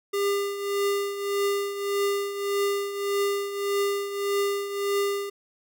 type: tone with tremolo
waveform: square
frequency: 401.5 Hz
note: G4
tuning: 41 cents sharp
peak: -22 dBFS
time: 0.13-5.3 s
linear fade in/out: 10 ms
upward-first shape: triangle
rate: 1.7 Hz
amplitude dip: 70%
effects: none